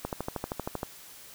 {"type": "click train", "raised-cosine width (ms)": 1, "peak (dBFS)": -17, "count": 11, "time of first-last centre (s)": [0.05, 0.831], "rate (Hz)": 12.8, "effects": ["white hiss -49 dBFS RMS until 1.34 s"]}